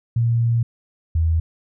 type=tone pair in turn; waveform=sine; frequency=116.9 / 81.31 Hz; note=A#2 / E2; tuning=+5 / -23 cents; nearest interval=tritone; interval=628 cents; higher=first; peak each=-15 dBFS; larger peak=neither; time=0.16-0.63 / 1.15-1.4 s; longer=first; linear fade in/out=5 ms; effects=none